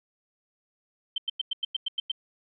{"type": "tone bursts", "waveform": "sine", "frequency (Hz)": 3113, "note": "G7", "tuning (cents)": -13, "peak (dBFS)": -25, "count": 9, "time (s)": [1.16, 2.117], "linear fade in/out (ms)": 5, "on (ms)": 21, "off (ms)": 96, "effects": []}